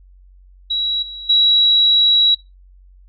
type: tone with level steps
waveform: sine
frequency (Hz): 3886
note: B7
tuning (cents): -29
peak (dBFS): -16 / -28 / -9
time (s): 0.7-2.35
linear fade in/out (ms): 10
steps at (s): 1.02 / 1.29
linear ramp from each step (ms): 10
effects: noise-tail reverb RT60 0.2 s tail -19 dB re dry + added 46 Hz sine -43 dBFS peak until 3.08 s

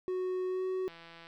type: tone with pitch glide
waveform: triangle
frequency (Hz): 368.9 to 373.6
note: F#4 to F#4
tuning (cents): -5 to +17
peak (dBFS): -29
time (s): 0.08-0.88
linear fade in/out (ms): 0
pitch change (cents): +22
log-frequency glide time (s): 0.47-0.64
type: click train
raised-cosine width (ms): 0.3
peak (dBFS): -35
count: 66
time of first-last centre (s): 0.88-1.269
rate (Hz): 167
effects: none

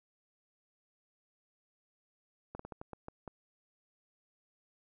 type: slowing click train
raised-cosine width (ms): 1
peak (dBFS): -29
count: 8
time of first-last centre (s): 2.55-3.277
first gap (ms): 44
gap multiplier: 1.28
effects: none

